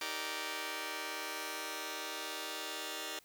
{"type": "chord", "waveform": "5% pulse", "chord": "Eb major seventh", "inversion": "none", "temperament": "just", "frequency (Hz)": [311.1, 388.9, 466.7, 583.4], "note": ["Eb4", "G4", "Bb4", "D5"], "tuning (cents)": [0, -14, 2, -12], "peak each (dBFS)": -33, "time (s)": [0.01, 3.19], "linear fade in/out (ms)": 2, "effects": ["white hiss -65 dBFS RMS until 3.24 s"]}